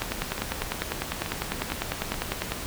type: two click trains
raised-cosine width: 0.3 ms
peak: -10 / -15 dBFS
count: 26 / 5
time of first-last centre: 0.02-2.52 / 0.38-2.142 s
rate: 10 / 2.27 Hz
effects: pink hiss -35 dBFS RMS until 2.66 s